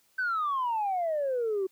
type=exponential sweep; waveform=sine; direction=down; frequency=1553 to 370.6 Hz; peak=-25 dBFS; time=0.18-1.67 s; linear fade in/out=10 ms; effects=tanh soft clip ceiling -23 dBFS + white hiss -67 dBFS RMS until 1.71 s